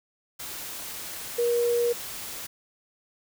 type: tone in noise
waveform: sine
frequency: 475.7 Hz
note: A#4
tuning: 35 cents sharp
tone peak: -21 dBFS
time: 1.38-1.93 s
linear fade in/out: 10 ms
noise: white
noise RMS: -37 dBFS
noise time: 0.39-2.47 s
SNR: +13 dB
effects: none